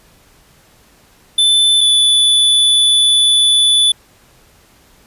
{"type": "tone pair in turn", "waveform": "square", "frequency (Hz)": [3520, 3474], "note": ["A7", "A7"], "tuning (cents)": [0, -23], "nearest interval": "unison", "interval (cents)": 23, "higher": "first", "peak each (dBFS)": -9, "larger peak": "neither", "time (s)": [[1.38, 1.81], [1.81, 3.92]], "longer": "second", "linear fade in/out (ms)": 5, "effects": ["pink hiss -49 dBFS RMS until 5.06 s", "resampled to 32000 Hz"]}